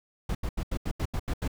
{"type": "noise bursts", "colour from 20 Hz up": "brown", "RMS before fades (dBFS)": -29, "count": 9, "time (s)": [0.29, 1.478], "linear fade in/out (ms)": 5, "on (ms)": 60, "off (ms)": 81, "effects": []}